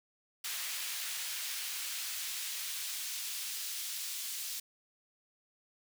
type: noise with high-pass filter sweep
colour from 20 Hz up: pink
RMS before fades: -39 dBFS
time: 0.44-4.6 s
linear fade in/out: 5 ms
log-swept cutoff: 2200 to 4000 Hz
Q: 0.74
effects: none